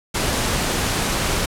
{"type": "noise", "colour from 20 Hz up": "pink", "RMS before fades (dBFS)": -21, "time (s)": [0.14, 1.46], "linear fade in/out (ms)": 10, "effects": ["low-pass 11000 Hz 12 dB/octave"]}